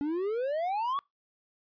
triangle exponential sweep, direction up, 280 to 1152 Hz, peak -26 dBFS, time 0.01-0.99 s, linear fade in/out 0 ms, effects noise-tail reverb RT60 0.2 s tail -25 dB re dry + resampled to 11025 Hz

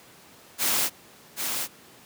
white noise with echo, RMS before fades -24 dBFS, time 0.58-0.9 s, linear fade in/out 50 ms, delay 780 ms, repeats 1, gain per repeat -5 dB, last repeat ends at 1.68 s, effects pink hiss -51 dBFS RMS until 2.05 s + high-pass 150 Hz 12 dB/octave

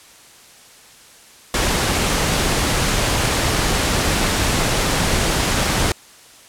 pink noise, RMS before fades -18 dBFS, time 1.54-5.92 s, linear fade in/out 2 ms, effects white hiss -45 dBFS RMS until 6.48 s + low-pass 10000 Hz 12 dB/octave

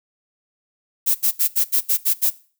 violet noise bursts, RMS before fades -17 dBFS, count 8, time 1.06-2.305 s, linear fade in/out 20 ms, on 90 ms, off 75 ms, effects noise-tail reverb RT60 0.4 s tail -19 dB re dry

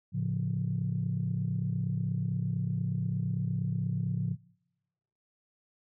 sine chord, A augmented, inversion none, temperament equal, 110 / 138.59 / 174.61 Hz, A2 / C#3 / E#3, 0 / 0 / 0 cents, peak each -32 dBFS, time 0.12-4.37 s, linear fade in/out 50 ms, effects noise-tail reverb RT60 1.0 s tail -26 dB re dry + tanh soft clip ceiling -20 dBFS

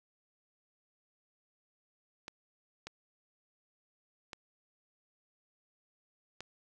clicks, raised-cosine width 0.2 ms, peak -25 dBFS, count 4, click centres 2.281 / 2.87 / 4.332 / 6.406 s, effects none

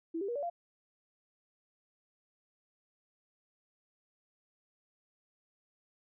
sine tone with pitch steps, 329.6 / 396.5 / 477 / 573.9 / 690.4 Hz, E4 / G4 / A#4 / D5 / F5, 0 / +20 / +40 / -40 / -20 cents, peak -33 dBFS, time 0.14-0.5 s, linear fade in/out 10 ms, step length 72 ms, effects none

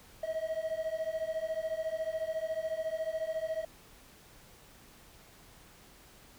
triangle beating tone pair, 632 / 646 Hz, D#5 / E5, +27 / -35 cents, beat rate 14 Hz, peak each -34 / -33 dBFS, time 0.23-3.65 s, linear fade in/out 5 ms, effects pink hiss -57 dBFS RMS until 6.38 s

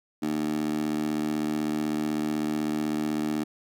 15% pulse tone with high-pass filter, 76 Hz, D#2, 40 cents flat, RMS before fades -28 dBFS, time 0.22-3.44 s, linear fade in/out 10 ms, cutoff 270 Hz, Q 3.8, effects none

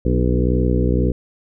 harmonic tone with a mistuned harmonic, 61.8 Hz, B1, 2 cents sharp, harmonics 1 / 2 / 3 / 4 / 5 / 6 / 7 / 8, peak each -18 / -21 / -23 / -24 / -25 / -26 / -26 / -27 dBFS, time 0.05-1.12 s, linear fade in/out 5 ms, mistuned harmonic 5, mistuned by -26 cents, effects none

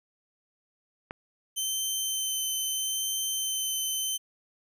click, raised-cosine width 0.5 ms, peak -21 dBFS, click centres 1.109 s
15% pulse tone with vibrato, 3086 Hz, G7, 28 cents flat, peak -21 dBFS, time 1.56-4.18 s, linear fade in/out 20 ms, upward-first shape sine, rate 0.77 Hz, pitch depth 9 cents each way
effects none

